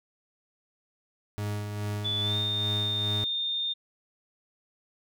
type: tone with tremolo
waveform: 40% pulse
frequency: 103.83 Hz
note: G#2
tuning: in tune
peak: -28 dBFS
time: 1.38-3.24 s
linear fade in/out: 0 ms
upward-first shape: sine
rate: 2.4 Hz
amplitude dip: 40%
type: tone with pitch glide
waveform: sine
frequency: 3474 to 3636 Hz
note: A7 to A#7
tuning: -23 to -44 cents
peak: -27 dBFS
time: 2.04-3.74 s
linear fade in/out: 20 ms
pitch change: +79 cents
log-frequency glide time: 2.21-2.37 s
effects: none